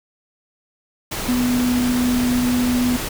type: tone in noise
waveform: sine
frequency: 246.9 Hz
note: B3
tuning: in tune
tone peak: -16 dBFS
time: 1.28-2.97 s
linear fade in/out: 10 ms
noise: pink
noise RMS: -26 dBFS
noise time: 1.11-3.09 s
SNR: +7 dB
effects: none